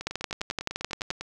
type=two click trains; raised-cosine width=0.2 ms; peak=-11 / -18 dBFS; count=13 / 13; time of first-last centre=0.07-1.104 / 0.01-1.21 s; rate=11.6 / 10 Hz; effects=none